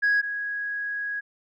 sine tone pair in turn, 1658 / 1658 Hz, G#6 / G#6, -3 / -3 cents, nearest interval unison, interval 0 cents, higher neither, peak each -17 / -27 dBFS, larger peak first, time 0.02-0.22 / 0.22-1.21 s, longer second, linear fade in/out 20 ms, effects tanh soft clip ceiling -16 dBFS

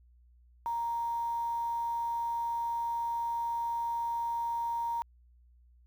sine tone with quantisation, 934 Hz, A#5, 3 cents sharp, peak -30 dBFS, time 0.66-5.02 s, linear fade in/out 0 ms, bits 9, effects added 60 Hz sine -58 dBFS peak until 5.86 s

